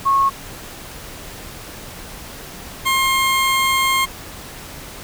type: tone pair in turn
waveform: sine / 20% pulse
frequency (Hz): 1094 / 1065.9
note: C#6 / C6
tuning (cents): -23 / +32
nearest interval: unison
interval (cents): 45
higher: first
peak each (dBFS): -12 / -10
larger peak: second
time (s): 0.05-0.3 / 2.85-4.06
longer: second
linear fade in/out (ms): 20
effects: pink hiss -35 dBFS RMS until 5.03 s